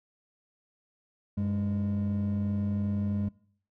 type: tone pair together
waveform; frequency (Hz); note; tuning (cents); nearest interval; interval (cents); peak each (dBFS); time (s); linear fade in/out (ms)
triangle; 96.46 / 204.4; G2 / G#3; -27 / -27; octave + minor second; 1300; -27 / -26; 1.37-3.29; 10
effects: noise-tail reverb RT60 0.6 s tail -24 dB re dry + tanh soft clip ceiling -21 dBFS